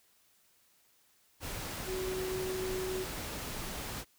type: tone in noise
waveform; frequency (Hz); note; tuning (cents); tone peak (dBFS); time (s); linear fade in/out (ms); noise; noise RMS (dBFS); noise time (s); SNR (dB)
sine; 373.4; F#4; +16; -34; 1.85-3.06; 50; pink; -40; 1.4-4.05; +3
effects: white hiss -68 dBFS RMS until 4.18 s